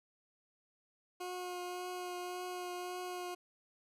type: tone with vibrato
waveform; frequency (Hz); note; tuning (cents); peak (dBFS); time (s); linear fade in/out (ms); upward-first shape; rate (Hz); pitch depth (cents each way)
20% pulse; 360; F#4; -47; -35; 1.2-3.35; 10; triangle; 1.8; 15
effects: resampled to 32000 Hz